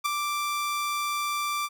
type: tone with ADSR envelope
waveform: sawtooth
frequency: 1175 Hz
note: D6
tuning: 1 cent sharp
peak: -17 dBFS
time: 0.04-1.69 s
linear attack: 20 ms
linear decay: 4 ms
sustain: -6 dB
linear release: 43 ms
effects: none